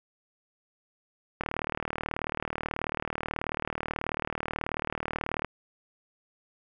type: click train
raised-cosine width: 0.5 ms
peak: -15 dBFS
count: 156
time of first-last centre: 1.41-5.446 s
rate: 38.4 Hz
effects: none